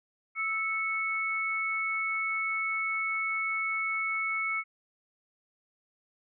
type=tone pair together; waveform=sine; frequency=1312 / 2207 Hz; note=E6 / C#7; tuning=-9 / -8 cents; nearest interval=major sixth; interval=901 cents; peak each=-34 / -29 dBFS; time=0.35-4.64 s; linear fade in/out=50 ms; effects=none